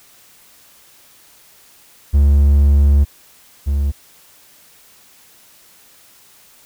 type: tone pair in turn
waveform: triangle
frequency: 71.1 / 70.57 Hz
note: C#2 / C#2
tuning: +45 / +32 cents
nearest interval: unison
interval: 13 cents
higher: first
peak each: -6 / -12 dBFS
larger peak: first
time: 2.13-3.05 / 3.66-3.92 s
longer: first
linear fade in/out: 20 ms
effects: white hiss -48 dBFS RMS until 6.65 s